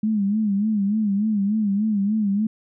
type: tone with vibrato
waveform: sine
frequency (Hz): 207.7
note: G#3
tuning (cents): 0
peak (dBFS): -18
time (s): 0.03-2.47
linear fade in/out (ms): 5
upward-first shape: sine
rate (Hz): 3.4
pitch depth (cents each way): 100
effects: none